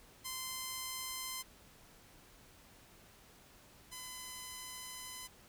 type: tone pair in turn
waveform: 5% pulse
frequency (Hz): 1036 / 1014.1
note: C6 / B5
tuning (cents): -17 / +46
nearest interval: unison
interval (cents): 37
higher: first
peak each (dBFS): -28 / -33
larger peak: first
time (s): 0.24-1.43 / 3.91-5.28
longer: second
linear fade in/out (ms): 20
effects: pink hiss -61 dBFS RMS until 5.48 s